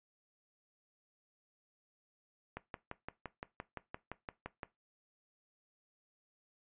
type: click train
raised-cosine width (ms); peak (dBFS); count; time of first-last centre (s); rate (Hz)
0.5; -26; 13; 2.57-4.632; 5.82
effects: noise-tail reverb RT60 0.2 s tail -18 dB re dry + resampled to 8000 Hz